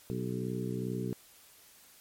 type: harmonic tone with a mistuned harmonic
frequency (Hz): 62.4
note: B1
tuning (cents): +19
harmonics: 2 / 3 / 4 / 5 / 6 / 7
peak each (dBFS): -37 / -37 / -40 / -43 / -40 / -42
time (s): 0.1-1.13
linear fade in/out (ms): 0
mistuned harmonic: 7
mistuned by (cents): -20
effects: white hiss -58 dBFS RMS until 2 s + MP3 64 kbps